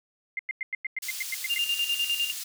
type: tone bursts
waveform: sine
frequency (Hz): 2093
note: C7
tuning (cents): 0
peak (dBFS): -27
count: 11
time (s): 0.37-1.582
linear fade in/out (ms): 2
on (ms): 22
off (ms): 97
type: high-pass noise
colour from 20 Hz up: pink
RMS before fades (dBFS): -36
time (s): 1.02-2.44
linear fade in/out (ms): 10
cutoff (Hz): 4100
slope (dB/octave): 12
type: tone with tremolo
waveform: sine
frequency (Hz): 2800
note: F7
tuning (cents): +4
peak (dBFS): -23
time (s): 1.49-2.32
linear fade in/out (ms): 20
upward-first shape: square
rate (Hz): 9.9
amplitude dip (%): 65
effects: none